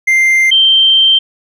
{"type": "tone pair in turn", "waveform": ["triangle", "sine"], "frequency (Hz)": [2093, 3136], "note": ["C7", "G7"], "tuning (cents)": [0, 0], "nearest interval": "perfect fifth", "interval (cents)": 700, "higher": "second", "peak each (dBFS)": -5, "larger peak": "neither", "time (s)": [[0.07, 0.51], [0.51, 1.19]], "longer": "second", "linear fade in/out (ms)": 10, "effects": []}